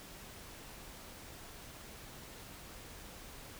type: silence
effects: pink hiss -51 dBFS RMS until 3.59 s